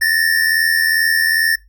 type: tone pair together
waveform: square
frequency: 1760 / 1842.4 Hz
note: A6 / A#6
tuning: 0 / -21 cents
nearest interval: minor second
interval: 79 cents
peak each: -16 / -17 dBFS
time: 0.01-1.56 s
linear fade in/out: 10 ms
effects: noise-tail reverb RT60 0.2 s tail -22 dB re dry + added 50 Hz sine -45 dBFS peak until 1.68 s